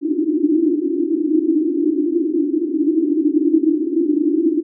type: band-pass noise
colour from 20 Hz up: white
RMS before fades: -17 dBFS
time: 0.01-4.63 s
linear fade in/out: 50 ms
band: 290 to 340 Hz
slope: 96 dB/octave
effects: none